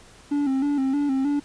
triangle tone with vibrato, 277.2 Hz, C#4, in tune, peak -18 dBFS, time 0.31-1.4 s, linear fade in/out 10 ms, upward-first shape square, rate 3.2 Hz, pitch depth 69 cents each way, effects pink hiss -50 dBFS RMS until 1.44 s + resampled to 22050 Hz

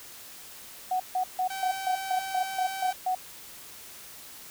sine tone bursts, 740 Hz, F#5, in tune, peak -24 dBFS, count 10, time 0.91-3.15 s, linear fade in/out 5 ms, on 89 ms, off 150 ms
sawtooth tone, 770 Hz, G5, 31 cents flat, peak -29 dBFS, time 1.5-2.93 s, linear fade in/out 5 ms
effects white hiss -46 dBFS RMS until 4.5 s

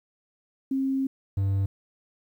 sine / triangle tone pair in turn, 268 / 97.87 Hz, C4 / G2, +42 / -2 cents, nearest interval octave + perfect fourth, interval 1744 cents, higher first, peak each -23 / -20 dBFS, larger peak second, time 0.71-1.07 / 1.37-1.66 s, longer first, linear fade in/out 5 ms, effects 10-bit

